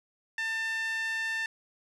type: tone with band-pass filter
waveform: 5% pulse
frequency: 895 Hz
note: A5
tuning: 29 cents sharp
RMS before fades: -32 dBFS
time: 0.38-1.46 s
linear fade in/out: 2 ms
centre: 1900 Hz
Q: 4.5
effects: none